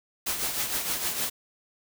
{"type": "noise with tremolo", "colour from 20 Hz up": "white", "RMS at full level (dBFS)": -27, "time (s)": [0.26, 1.3], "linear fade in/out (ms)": 10, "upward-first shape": "triangle", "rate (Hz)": 6.5, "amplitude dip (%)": 60, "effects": []}